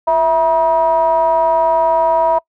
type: ring-modulated tone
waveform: triangle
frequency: 151.8 Hz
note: D#3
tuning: 42 cents flat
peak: -5 dBFS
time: 0.07-2.39 s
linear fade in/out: 10 ms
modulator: 808 Hz
effects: noise-tail reverb RT60 0.1 s tail -25 dB re dry